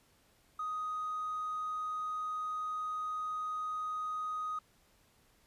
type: tone with hard clipping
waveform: sine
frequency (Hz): 1249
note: D#6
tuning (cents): +6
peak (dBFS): -35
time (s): 0.59-4.59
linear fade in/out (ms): 5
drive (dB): 1
effects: pink hiss -68 dBFS RMS until 5.46 s + resampled to 32000 Hz